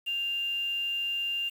sine tone with quantisation, 2794 Hz, F7, in tune, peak -28 dBFS, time 0.06-1.5 s, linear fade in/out 20 ms, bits 8, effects none

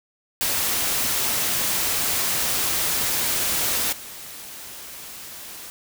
white noise with level steps, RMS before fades -23 / -38 dBFS, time 0.41-5.7 s, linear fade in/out 0 ms, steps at 3.92 s, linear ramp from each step 10 ms, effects none

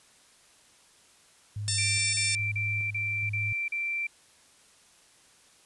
sine tone with tremolo, 103.83 Hz, G#2, in tune, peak -31 dBFS, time 1.56-3.53 s, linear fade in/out 5 ms, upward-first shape square, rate 1.2 Hz, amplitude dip 40%
harmonic tone, 898 Hz, A5, 35 cents sharp, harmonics 2 / 3 / 4 / 5 / 6 / 7 / 8 / 9 / 10, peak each -44 / -43 / -37 / -37 / -32 / -42 / -35 / -34 / -34 dBFS, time 1.68-2.35 s, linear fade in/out 0 ms
sine tone bursts, 2349 Hz, D7, in tune, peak -28 dBFS, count 6, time 1.78-4.07 s, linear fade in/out 5 ms, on 350 ms, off 38 ms
effects white hiss -59 dBFS RMS until 5.65 s + resampled to 24000 Hz

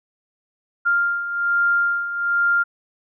sine beating tone pair, 1396.9 / 1398.1 Hz, F6 / F6, 0 / +1 cents, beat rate 1.2 Hz, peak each -24 / -18 dBFS, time 0.85-2.64 s, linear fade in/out 20 ms, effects none

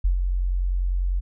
sine tone with ADSR envelope, 45.12 Hz, F#1, 43 cents flat, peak -15 dBFS, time 0.04-1.21 s, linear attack 10 ms, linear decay 110 ms, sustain -5 dB, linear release 24 ms, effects none

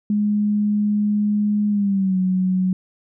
sine tone with pitch glide, 208.2 to 185.49 Hz, G#3 to F#3, +5 to +5 cents, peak -16 dBFS, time 0.1-2.73 s, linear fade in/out 2 ms, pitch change -200 cents, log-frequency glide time 1.69-2.18 s, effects none

